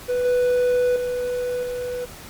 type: tone with level steps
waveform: triangle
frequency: 494.3 Hz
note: B4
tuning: 1 cent sharp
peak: -17 / -14 / -20 / -23 dBFS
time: 0.08-2.06 s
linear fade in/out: 20 ms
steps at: 0.25 / 0.96 / 1.63 s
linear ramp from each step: 2 ms
effects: pink hiss -40 dBFS RMS until 2.29 s + MP3 96 kbps